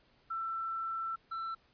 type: tone pair in turn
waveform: sine / triangle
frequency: 1337 / 1337 Hz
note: E6 / E6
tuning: +24 / +24 cents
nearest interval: unison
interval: 0 cents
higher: neither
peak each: -34 / -34 dBFS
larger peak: neither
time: 0.3-1.16 / 1.31-1.55 s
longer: first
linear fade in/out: 10 ms
effects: pink hiss -68 dBFS RMS until 1.73 s + resampled to 11025 Hz